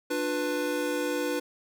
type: chord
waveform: square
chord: B diminished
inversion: first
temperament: just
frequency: 296.3 / 355.6 / 493.9 Hz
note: D4 / F4 / B4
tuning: +15 / +31 / 0 cents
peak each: -32 / -35 / -31 dBFS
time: 0.1-1.4 s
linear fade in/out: 10 ms
effects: none